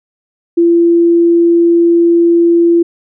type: tone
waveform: sine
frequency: 340 Hz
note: F4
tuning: 46 cents flat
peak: -5 dBFS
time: 0.57-2.83 s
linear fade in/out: 10 ms
effects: none